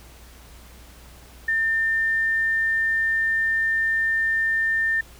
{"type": "tone", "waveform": "sine", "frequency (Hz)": 1800, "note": "A6", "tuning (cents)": 39, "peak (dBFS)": -19, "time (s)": [1.48, 5.01], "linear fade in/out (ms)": 5, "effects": ["added 60 Hz sine -46 dBFS peak until 5.19 s", "pink hiss -49 dBFS RMS until 5.19 s"]}